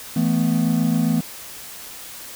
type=chord; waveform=triangle; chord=E suspended fourth; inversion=none; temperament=just; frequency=164.81 / 219.8 / 247.2 Hz; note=E3 / A3 / B3; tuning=0 / -2 / +2 cents; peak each=-19 dBFS; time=0.16-1.21 s; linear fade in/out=5 ms; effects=white hiss -37 dBFS RMS until 2.35 s